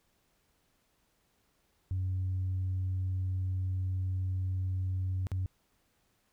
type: tone with dropouts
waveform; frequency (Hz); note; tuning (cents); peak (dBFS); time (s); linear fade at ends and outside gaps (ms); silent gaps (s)
sine; 93.1; F#2; +11; -28; 1.91-5.46; 0; 5.269-5.317
effects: tanh soft clip ceiling -27 dBFS + pink hiss -73 dBFS RMS until 6.32 s